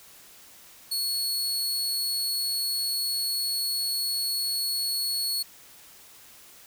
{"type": "tone", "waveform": "sawtooth", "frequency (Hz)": 4371, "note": "C#8", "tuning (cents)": -25, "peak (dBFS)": -23, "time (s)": [0.91, 5.43], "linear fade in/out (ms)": 10, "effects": ["white hiss -51 dBFS RMS until 6.66 s"]}